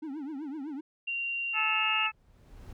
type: tone with vibrato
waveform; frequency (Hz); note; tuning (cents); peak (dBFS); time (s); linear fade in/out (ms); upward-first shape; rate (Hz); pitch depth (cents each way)
triangle; 291.1; D4; -15; -33; 0.02-0.81; 10; triangle; 7.9; 210
type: tone with pitch glide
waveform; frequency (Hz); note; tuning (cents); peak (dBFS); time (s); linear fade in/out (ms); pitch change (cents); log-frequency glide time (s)
sine; 2765 to 2812; F7 to F7; -18 to +11; -30; 1.07-2.07; 10; +29; 1.66-1.85
type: harmonic tone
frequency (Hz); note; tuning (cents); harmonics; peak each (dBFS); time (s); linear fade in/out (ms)
435; A4; -20; 2 / 3 / 4 / 5 / 6; -35 / -32 / -38 / -37 / -29; 1.53-2.12; 50
type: noise with exponential growth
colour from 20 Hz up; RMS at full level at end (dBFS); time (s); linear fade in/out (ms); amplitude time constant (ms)
brown; -43; 1.67-2.73; 5; 230
effects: none